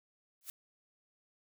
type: noise with exponential growth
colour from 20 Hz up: blue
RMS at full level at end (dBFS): -39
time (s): 0.41-0.5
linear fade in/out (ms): 1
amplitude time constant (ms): 19
effects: none